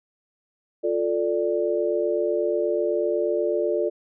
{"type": "chord", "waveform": "sine", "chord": "D minor", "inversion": "first", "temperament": "just", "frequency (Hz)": [352.4, 440.5, 587.3], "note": ["F4", "A4", "D5"], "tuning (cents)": [16, 2, 0], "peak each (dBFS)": -25, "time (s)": [0.83, 3.9], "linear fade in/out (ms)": 20, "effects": []}